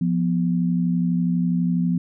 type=tone pair together; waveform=sine; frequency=174.3 / 246.5 Hz; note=F3 / B3; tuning=-3 / -3 cents; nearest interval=tritone; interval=600 cents; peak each=-19 / -24 dBFS; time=0.01-1.98 s; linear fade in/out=5 ms; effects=none